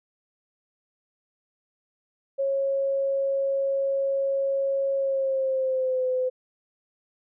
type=tone with pitch glide; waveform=sine; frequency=547 to 510.4 Hz; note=C#5 to C5; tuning=-23 to -43 cents; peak=-22 dBFS; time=2.38-6.3 s; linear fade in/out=20 ms; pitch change=-120 cents; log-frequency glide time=4.96-6.06 s; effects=none